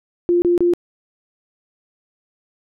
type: tone bursts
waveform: sine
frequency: 349.2 Hz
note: F4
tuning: in tune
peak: -12 dBFS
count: 3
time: 0.29-0.736 s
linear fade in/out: 0 ms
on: 130 ms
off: 28 ms
effects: none